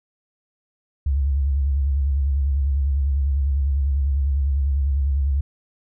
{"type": "tone with vibrato", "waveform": "sine", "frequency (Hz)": 69.3, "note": "C#2", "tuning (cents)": 0, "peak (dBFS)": -17, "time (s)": [1.06, 5.41], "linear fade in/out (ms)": 5, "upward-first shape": "square", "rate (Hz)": 10, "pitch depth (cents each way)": 63, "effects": []}